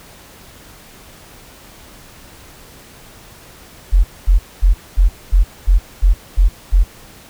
sine tone bursts, 43.65 Hz, F1, in tune, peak -6 dBFS, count 9, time 3.92-6.84 s, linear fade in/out 20 ms, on 120 ms, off 230 ms, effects pink hiss -41 dBFS RMS until 7.29 s

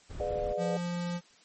brown noise, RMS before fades -40 dBFS, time 0.09-0.54 s, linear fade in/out 20 ms
sine chord, G# diminished seventh, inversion none, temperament just, 415.3 / 498.4 / 598 / 717.6 Hz, G#4 / B4 / D5 / F5, 0 / +16 / +31 / +47 cents, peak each -37 / -36 / -32 / -38 dBFS, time 0.2-0.77 s, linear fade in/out 2 ms
square tone, 174.61 Hz, F3, in tune, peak -32 dBFS, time 0.57-1.21 s, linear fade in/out 50 ms
effects white hiss -60 dBFS RMS until 1.44 s + MP3 32 kbps

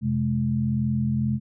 sine tone cluster, 87.4 / 130.4 / 212.1 Hz, F2 / C3 / G#3, +2 / -5 / +37 cents, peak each -33 / -24 / -24 dBFS, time 0.01-1.4 s, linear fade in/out 50 ms, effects none

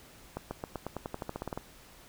accelerating click train, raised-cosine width 1 ms, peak -21 dBFS, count 15, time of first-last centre 0.37-1.575 s, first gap 140 ms, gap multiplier 0.92, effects pink hiss -55 dBFS RMS until 2.08 s

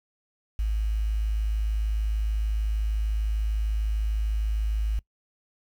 sine tone with quantisation, 53.3 Hz, G#1, 46 cents sharp, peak -23 dBFS, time 0.59-4.99 s, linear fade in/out 0 ms, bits 8, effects noise-tail reverb RT60 0.1 s tail -22 dB re dry

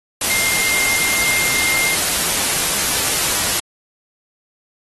sine tone in noise, 2110 Hz, C7, 14 cents sharp, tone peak -19 dBFS, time 0.3-1.95 s, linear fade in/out 5 ms, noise white, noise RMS -18 dBFS, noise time 0.21-3.6 s, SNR -4 dB, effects AAC 32 kbps

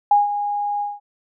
sine tone with ADSR envelope, 821 Hz, G#5, 20 cents flat, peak -9 dBFS, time 0.11-1 s, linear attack 4 ms, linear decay 160 ms, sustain -11 dB, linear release 190 ms, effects none

